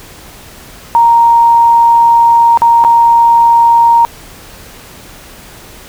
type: tone with dropouts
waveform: sine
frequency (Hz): 932.3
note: A#5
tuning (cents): 0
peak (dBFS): -3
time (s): 0.95-4.05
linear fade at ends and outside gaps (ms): 0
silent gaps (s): 2.574-2.619 / 2.84-2.848
effects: pink hiss -34 dBFS RMS until 5.88 s